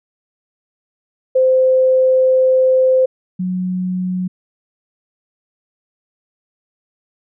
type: tone pair in turn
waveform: sine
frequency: 518 / 183.14 Hz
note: C5 / F#3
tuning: -17 / -17 cents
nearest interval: octave + tritone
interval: 1800 cents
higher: first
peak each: -9 / -17 dBFS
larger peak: first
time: 1.35-3.06 / 3.39-4.28 s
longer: first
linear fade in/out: 10 ms
effects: none